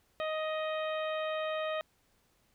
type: harmonic tone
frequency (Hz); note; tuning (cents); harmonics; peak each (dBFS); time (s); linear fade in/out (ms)
625; D#5; +8; 1 / 2 / 3 / 4 / 5 / 6; -33 / -39 / -43 / -45 / -47 / -49; 0.2-1.81; 0
effects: pink hiss -71 dBFS RMS until 2.54 s